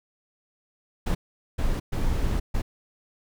brown noise bursts at uneven times, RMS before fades -24 dBFS, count 4, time 1.06-1.15 / 1.58-1.8 / 1.92-2.4 / 2.54-2.62 s, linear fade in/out 10 ms, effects none

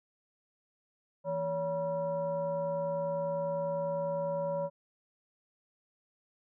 sine tone with frequency modulation, 565 Hz, C#5, 33 cents sharp, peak -30 dBFS, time 1.24-4.7 s, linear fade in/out 50 ms, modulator 400 Hz, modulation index 0.69, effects none

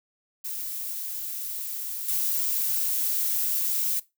violet noise with level steps, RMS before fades -33 / -26 dBFS, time 0.44-4 s, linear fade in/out 10 ms, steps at 2.08 s, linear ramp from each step 5 ms, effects noise-tail reverb RT60 0.2 s tail -18 dB re dry

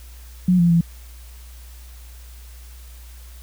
sine tone with pitch steps, 181.3 / 171.9 / 168.5 Hz, F#3 / F3 / E3, -35 / -27 / +38 cents, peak -12 dBFS, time 0.48-0.81 s, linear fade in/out 5 ms, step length 110 ms, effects added 60 Hz sine -38 dBFS peak until 3.42 s + white hiss -49 dBFS RMS until 3.42 s

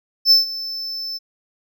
triangle tone with ADSR envelope, 5280 Hz, E8, 2 cents sharp, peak -6 dBFS, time 0.25-1.19 s, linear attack 61 ms, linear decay 140 ms, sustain -18 dB, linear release 27 ms, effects none

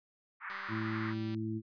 white band-pass noise, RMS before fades -42 dBFS, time 0.4-1.15 s, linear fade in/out 50 ms, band 1000 to 2000 Hz, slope 48 dB/octave
click train, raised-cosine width 0.2 ms, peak -33 dBFS, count 166, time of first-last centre 0.5-1.346 s, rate 195 Hz
harmonic tone, 110 Hz, A2, in tune, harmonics 1 / 2 / 3, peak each -38 / -38 / -38 dBFS, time 0.68-1.62 s, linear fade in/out 50 ms
effects resampled to 11025 Hz

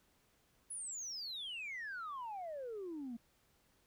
sine exponential sweep, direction down, 10548 to 224 Hz, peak -40 dBFS, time 0.7-3.17 s, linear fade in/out 10 ms, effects tanh soft clip ceiling -39 dBFS + pink hiss -73 dBFS RMS until 3.86 s

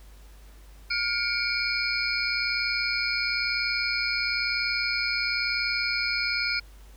sine tone cluster, 1419 / 2239 / 2360 / 4344 / 5030 Hz, F6 / C#7 / D7 / C#8 / D#8, +27 / +17 / +8 / -36 / +18 cents, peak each -31 dBFS, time 0.9-6.6 s, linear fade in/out 10 ms, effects added 50 Hz sine -46 dBFS peak until 6.96 s + pink hiss -57 dBFS RMS until 6.96 s

